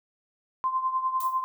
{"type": "tone with tremolo", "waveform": "sine", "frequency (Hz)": 1041, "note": "C6", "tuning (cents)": -9, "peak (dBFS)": -21, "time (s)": [0.64, 1.44], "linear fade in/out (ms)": 0, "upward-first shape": "triangle", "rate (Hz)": 10, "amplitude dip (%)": 75}
{"type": "noise with exponential decay", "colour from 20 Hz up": "violet", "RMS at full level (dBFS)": -34, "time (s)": [1.2, 1.44], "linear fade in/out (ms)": 5, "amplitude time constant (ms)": 51}
{"effects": []}